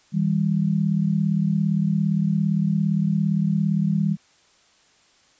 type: tone pair together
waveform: sine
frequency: 160.8 / 198.31 Hz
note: E3 / G3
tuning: -43 / +20 cents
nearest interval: major third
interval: 363 cents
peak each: -21 dBFS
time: 0.12-4.17 s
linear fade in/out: 50 ms
effects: white hiss -58 dBFS RMS until 5.39 s + resampled to 16000 Hz